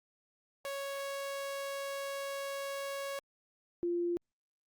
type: tone pair in turn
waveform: sawtooth / sine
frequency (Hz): 554.4 / 346.8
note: C#5 / F4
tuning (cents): 0 / -12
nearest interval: minor sixth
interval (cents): 812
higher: first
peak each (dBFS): -33 / -30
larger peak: second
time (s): 0.65-3.19 / 3.83-4.17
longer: first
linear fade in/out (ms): 0
effects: Opus 48 kbps